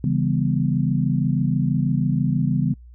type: chord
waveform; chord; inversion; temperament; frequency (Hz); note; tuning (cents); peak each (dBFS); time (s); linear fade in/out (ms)
sine; C# half-diminished seventh; none; equal with one note detuned; 138.59 / 164.81 / 198.85 / 246.9; C#3 / E3 / G3 / B3; 0 / 0 / +25 / 0; -21 / -23 / -25 / -25; 0.04-2.74; 2
effects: noise-tail reverb RT60 0.1 s tail -24 dB re dry + added 60 Hz sine -41 dBFS peak until 2.94 s